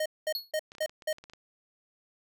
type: tone bursts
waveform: square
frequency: 620 Hz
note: D#5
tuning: 6 cents flat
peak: -28 dBFS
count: 5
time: 0-1.13 s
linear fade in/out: 5 ms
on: 58 ms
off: 210 ms
type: tone with exponential decay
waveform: square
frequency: 4346 Hz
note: C#8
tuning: 35 cents flat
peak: -28 dBFS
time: 0.35-0.51 s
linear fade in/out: 1 ms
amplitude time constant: 33 ms
type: clicks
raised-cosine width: 0.2 ms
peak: -31 dBFS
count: 12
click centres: 0.719 / 0.751 / 0.783 / 0.826 / 0.859 / 0.895 / 1.022 / 1.128 / 1.184 / 1.24 / 1.298 / 1.335 s
effects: none